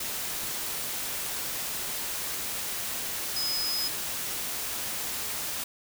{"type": "tone in noise", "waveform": "sine", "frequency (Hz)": 5060, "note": "D#8", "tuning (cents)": 28, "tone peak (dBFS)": -28, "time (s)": [3.36, 3.88], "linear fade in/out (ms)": 5, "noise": "white", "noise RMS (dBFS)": -33, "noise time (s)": [0, 5.64], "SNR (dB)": 2, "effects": []}